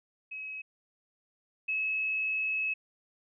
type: tone pair in turn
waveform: sine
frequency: 2557 / 2581 Hz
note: D#7 / E7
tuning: +47 / -37 cents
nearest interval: unison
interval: 16 cents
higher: second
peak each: -37 / -28 dBFS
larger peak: second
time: 0.31-0.62 / 1.68-2.74 s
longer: second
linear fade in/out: 10 ms
effects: none